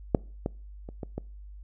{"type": "clicks", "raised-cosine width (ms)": 2, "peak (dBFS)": [-6, -15, -27, -21, -19], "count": 5, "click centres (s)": [0.148, 0.461, 0.889, 1.032, 1.18], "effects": ["noise-tail reverb RT60 0.4 s tail -25 dB re dry", "added 50 Hz sine -42 dBFS peak until 1.63 s"]}